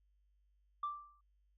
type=tone with exponential decay; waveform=sine; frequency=1174.7 Hz; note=D6; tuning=in tune; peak=-32 dBFS; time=0.83-1.21 s; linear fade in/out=5 ms; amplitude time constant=81 ms; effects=tanh soft clip ceiling -32 dBFS + added 50 Hz sine -70 dBFS peak until 1.57 s